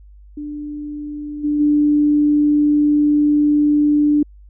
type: tone with level steps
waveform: sine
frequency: 295.5 Hz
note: D4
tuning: 11 cents sharp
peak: -25 / -15 / -11 dBFS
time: 0.37-4.23 s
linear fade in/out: 5 ms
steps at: 1.43 / 1.59 s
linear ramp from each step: 20 ms
effects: added 50 Hz sine -40 dBFS peak until 4.49 s